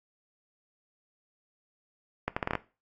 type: accelerating click train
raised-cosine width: 0.5 ms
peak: -13 dBFS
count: 7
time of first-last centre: 2.28-2.553 s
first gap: 85 ms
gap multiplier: 0.74
effects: noise-tail reverb RT60 0.3 s tail -17 dB re dry + AAC 48 kbps